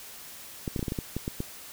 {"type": "clicks", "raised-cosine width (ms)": 3, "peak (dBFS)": -17, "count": 10, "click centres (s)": [0.678, 0.762, 0.793, 0.828, 0.882, 0.921, 0.988, 1.166, 1.279, 1.404], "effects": ["white hiss -45 dBFS RMS until 1.72 s"]}